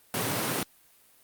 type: high-pass noise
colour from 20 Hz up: pink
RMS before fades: -29 dBFS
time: 0.14-0.63 s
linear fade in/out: 2 ms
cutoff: 110 Hz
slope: 48 dB/octave
effects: white hiss -60 dBFS RMS until 1.23 s + Opus 32 kbps